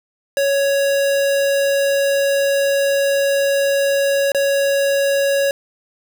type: tone with dropouts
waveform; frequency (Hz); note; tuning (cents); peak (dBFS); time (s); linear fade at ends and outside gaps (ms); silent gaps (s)
square; 556; C#5; +5; -15; 0.37-5.51; 1; 4.319-4.347
effects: 8-bit

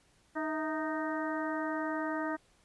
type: harmonic tone with a mistuned harmonic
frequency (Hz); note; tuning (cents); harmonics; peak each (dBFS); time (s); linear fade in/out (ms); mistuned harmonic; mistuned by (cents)
310; D#4; -6; 1 / 2 / 3 / 4 / 5 / 6; -35 / -38 / -40 / -41 / -42 / -43; 0.35-2.37; 20; 2; +61
effects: pink hiss -67 dBFS RMS until 2.64 s + resampled to 24000 Hz

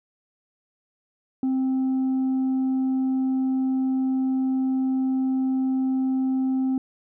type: tone with tanh clipping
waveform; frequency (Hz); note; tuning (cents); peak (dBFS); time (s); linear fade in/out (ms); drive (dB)
triangle; 262.2; C4; +4; -21; 1.43-6.78; 2; 7
effects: none

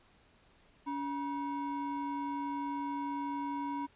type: ring-modulated tone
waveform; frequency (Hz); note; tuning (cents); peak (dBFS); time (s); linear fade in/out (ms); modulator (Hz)
triangle; 622.3; D#5; 0; -29; 0.86-3.87; 20; 339
effects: pink hiss -65 dBFS RMS until 3.95 s + resampled to 8000 Hz

